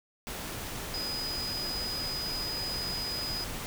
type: tone in noise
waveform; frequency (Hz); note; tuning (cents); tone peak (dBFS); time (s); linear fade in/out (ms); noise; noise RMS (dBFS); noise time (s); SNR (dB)
sine; 4971; D#8; -2; -33; 0.94-3.44; 0; pink; -38; 0.27-3.66; +2
effects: none